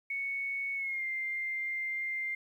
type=tone with pitch glide; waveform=sine; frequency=2217 to 2099 Hz; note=C#7 to C7; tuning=0 to +5 cents; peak=-32 dBFS; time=0.1-2.35 s; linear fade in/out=5 ms; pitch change=-95 cents; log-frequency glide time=0.75-1.05 s; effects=11-bit